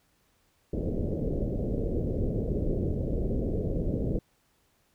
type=low-pass noise; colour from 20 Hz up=pink; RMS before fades=-29 dBFS; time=0.73-4.19 s; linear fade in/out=5 ms; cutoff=560 Hz; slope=48 dB/octave; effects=pink hiss -69 dBFS RMS until 4.94 s